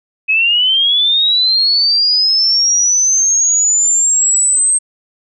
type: linear sweep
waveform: sine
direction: up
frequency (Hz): 2535 to 8372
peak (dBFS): -9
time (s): 0.28-4.79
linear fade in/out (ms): 20
effects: none